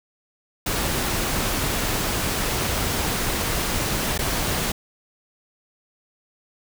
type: noise with dropouts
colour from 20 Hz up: pink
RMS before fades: -24 dBFS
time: 0.66-4.72 s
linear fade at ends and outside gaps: 5 ms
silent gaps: 4.178-4.189 s
effects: none